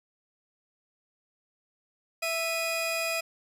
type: tone pair together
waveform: sawtooth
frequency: 659.3 / 2480 Hz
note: E5 / D#7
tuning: 0 / -6 cents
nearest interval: octave + major seventh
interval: 2294 cents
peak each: -27 dBFS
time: 2.22-3.21 s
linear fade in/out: 10 ms
effects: resampled to 32000 Hz + 9-bit